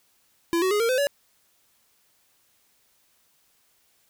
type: tone with pitch steps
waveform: square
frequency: 337.6 / 374.6 / 415.6 / 461.2 / 511.7 / 567.8 Hz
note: E4 / F#4 / G#4 / A#4 / C5 / C#5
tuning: +41 / +21 / +1 / -19 / -39 / +41 cents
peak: -21 dBFS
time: 0.53-1.07 s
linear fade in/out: 0 ms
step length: 90 ms
effects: white hiss -65 dBFS RMS until 4.09 s